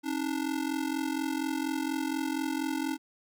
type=ring-modulated tone; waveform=square; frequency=293.7 Hz; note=D4; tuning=in tune; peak=-27 dBFS; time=0.03-2.98 s; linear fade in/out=50 ms; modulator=22.1 Hz; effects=none